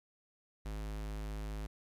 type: tone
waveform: square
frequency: 52.4 Hz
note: G#1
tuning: 16 cents sharp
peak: -39 dBFS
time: 0.65-1.67 s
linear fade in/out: 10 ms
effects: resampled to 32000 Hz + 12-bit